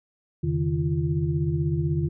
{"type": "tone cluster", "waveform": "sine", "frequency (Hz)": [84.8, 136, 152.1, 343.1], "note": ["E2", "C#3", "D#3", "F4"], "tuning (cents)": [50, -33, -39, -31], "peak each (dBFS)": [-29, -29, -24, -31], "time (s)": [0.43, 2.09], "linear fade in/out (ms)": 10, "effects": []}